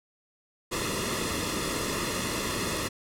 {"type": "noise with comb filter", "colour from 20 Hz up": "pink", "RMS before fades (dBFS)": -30, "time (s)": [0.71, 2.89], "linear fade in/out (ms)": 20, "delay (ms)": 1.3, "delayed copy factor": -0.75, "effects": ["low-pass 11000 Hz 12 dB/octave"]}